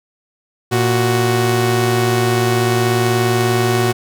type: tone pair together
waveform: sawtooth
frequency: 116.54 / 370 Hz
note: A#2 / F#4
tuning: 0 / 0 cents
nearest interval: octave + minor sixth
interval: 2000 cents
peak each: -12 dBFS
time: 0.71-3.93 s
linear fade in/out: 20 ms
effects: none